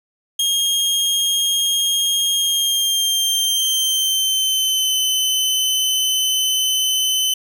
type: tone with pitch glide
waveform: sawtooth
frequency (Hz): 3243 to 3043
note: G#7 to F#7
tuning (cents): -42 to +48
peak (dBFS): -13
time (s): 0.39-7.34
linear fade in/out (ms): 5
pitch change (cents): -110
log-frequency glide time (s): 2.34-4.97
effects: none